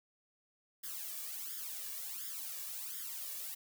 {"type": "noise with flanger", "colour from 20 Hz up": "blue", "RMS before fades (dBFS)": -43, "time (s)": [0.83, 3.55], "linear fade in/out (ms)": 10, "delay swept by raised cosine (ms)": [0.58, 1.78], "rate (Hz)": 1.4, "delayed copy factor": 1, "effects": []}